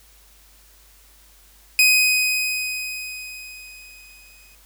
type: tone with exponential decay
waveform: sawtooth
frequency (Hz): 2507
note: D#7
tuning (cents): +12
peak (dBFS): -8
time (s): 1.79-4.55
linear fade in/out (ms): 1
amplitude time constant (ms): 600
effects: added 50 Hz sine -53 dBFS peak until 4.65 s + white hiss -53 dBFS RMS until 4.65 s